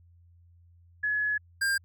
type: tone pair in turn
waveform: sine / square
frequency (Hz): 1696 / 1600.8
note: G#6 / G6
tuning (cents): +36 / +36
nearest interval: minor second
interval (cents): 100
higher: first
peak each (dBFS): -25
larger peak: neither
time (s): 1.03-1.38 / 1.61-1.78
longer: first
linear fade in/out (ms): 10
effects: added 86 Hz sine -55 dBFS peak until 1.84 s